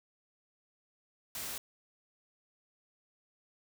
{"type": "noise", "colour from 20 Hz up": "white", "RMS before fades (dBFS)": -40, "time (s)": [1.35, 1.58], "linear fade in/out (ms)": 2, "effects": []}